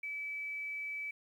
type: tone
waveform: sine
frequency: 2300 Hz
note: D7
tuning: 37 cents flat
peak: -37 dBFS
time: 0.03-1.11 s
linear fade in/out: 5 ms
effects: 11-bit